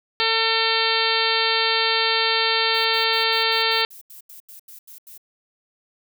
harmonic tone, 450 Hz, A4, 39 cents sharp, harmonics 1 / 2 / 3 / 4 / 5 / 6 / 7 / 8 / 9 / 10, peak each -27 / -27 / -27 / -27 / -27 / -27 / -27 / -27 / -27 / -27 dBFS, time 0.2-3.85 s, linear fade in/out 0 ms
violet noise bursts, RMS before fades -42 dBFS, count 13, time 2.74-5.178 s, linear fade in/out 5 ms, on 110 ms, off 84 ms
effects none

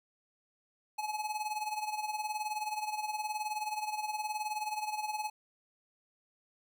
square tone with tremolo, 851 Hz, G#5, 42 cents sharp, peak -32 dBFS, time 0.98-5.3 s, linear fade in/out 10 ms, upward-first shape sine, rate 19 Hz, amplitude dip 70%, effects none

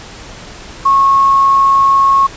sine tone with quantisation, 1094 Hz, C#6, 23 cents flat, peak -6 dBFS, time 0.85-2.27 s, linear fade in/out 10 ms, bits 5, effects pink hiss -32 dBFS RMS until 2.36 s + resampled to 16000 Hz

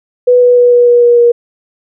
sine tone with pitch steps, 493.9 / 490.8 / 487.7 / 484.6 / 481.5 / 478.5 / 475.4 Hz, B4 / B4 / B4 / B4 / B4 / A#4 / A#4, 0 / -11 / -22 / -33 / -44 / +45 / +34 cents, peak -3 dBFS, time 0.27-1.32 s, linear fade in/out 10 ms, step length 150 ms, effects none

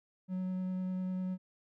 triangle tone with vibrato, 185 Hz, F#3, in tune, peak -31 dBFS, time 0.28-1.38 s, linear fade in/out 50 ms, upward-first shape triangle, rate 10 Hz, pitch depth 9 cents each way, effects none

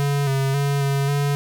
square tone with pitch steps, 142 / 135.7 / 141.2 / 139.2 / 142.7 Hz, C#3 / C#3 / C#3 / C#3 / D3, +42 / -36 / +32 / +8 / -49 cents, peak -19 dBFS, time 0-1.35 s, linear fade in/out 0 ms, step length 270 ms, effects none

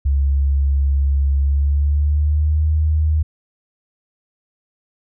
sine tone with pitch glide, 69.3 to 77.34 Hz, C#2 to D#2, 0 to -10 cents, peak -13 dBFS, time 0.05-3.23 s, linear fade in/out 10 ms, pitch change +190 cents, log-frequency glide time 1.4-2.67 s, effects none

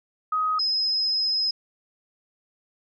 sine tone pair in turn, 1258 / 5095 Hz, D#6 / D#8, +19 / +40 cents, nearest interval 2 octaves, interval 2421 cents, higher second, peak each -21 dBFS, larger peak neither, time 0.32-0.59 / 0.59-1.51 s, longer second, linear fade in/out 5 ms, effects none

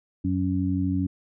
harmonic tone, 92.5 Hz, F#2, in tune, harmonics 1 / 2 / 3, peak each -27 / -28 / -25 dBFS, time 0.24-1.07 s, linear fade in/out 10 ms, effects none

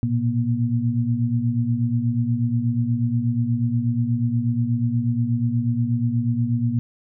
sine tone cluster, 114.5 / 122.8 / 238.4 Hz, A#2 / B2 / A#3, -31 / -9 / +39 cents, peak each -23 dBFS, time 0.03-6.79 s, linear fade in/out 0 ms, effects none

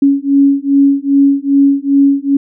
sine beating tone pair, 277.2 / 279.7 Hz, C#4 / C#4, 0 / +16 cents, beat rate 2.5 Hz, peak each -10 dBFS, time 0.02-2.37 s, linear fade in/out 5 ms, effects none

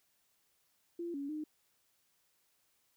sine tone with pitch steps, 342.6 / 281 / 305.8 Hz, F4 / C#4 / D#4, -33 / +24 / -30 cents, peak -37 dBFS, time 0.99-1.44 s, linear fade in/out 5 ms, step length 150 ms, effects white hiss -75 dBFS RMS until 2.96 s

